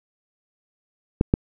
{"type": "clicks", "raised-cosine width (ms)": 3, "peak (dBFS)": -3, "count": 2, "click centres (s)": [1.211, 1.339], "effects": []}